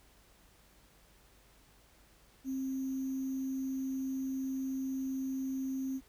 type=tone with sample-and-hold; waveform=sine; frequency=265.6 Hz; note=C4; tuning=26 cents sharp; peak=-33 dBFS; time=2.44-6.01 s; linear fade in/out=50 ms; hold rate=6300 Hz; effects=added 50 Hz sine -65 dBFS peak until 6.08 s + pink hiss -64 dBFS RMS until 6.08 s